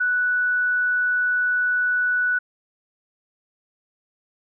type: tone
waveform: sine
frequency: 1480 Hz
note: F#6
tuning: in tune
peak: -18 dBFS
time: 0-2.39 s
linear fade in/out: 10 ms
effects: none